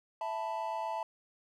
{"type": "chord", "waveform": "triangle", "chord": "E suspended fourth", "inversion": "none", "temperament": "equal", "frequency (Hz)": [659.3, 880, 987.8], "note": ["E5", "A5", "B5"], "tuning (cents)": [0, 0, 0], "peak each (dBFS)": [-37, -34, -39], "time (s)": [0.21, 1.03], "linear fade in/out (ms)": 2, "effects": []}